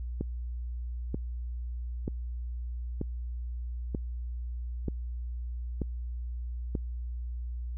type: click train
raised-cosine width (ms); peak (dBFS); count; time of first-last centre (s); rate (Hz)
3; -18; 8; 0.21-6.752; 1.07
effects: added 60 Hz sine -33 dBFS peak until 7.77 s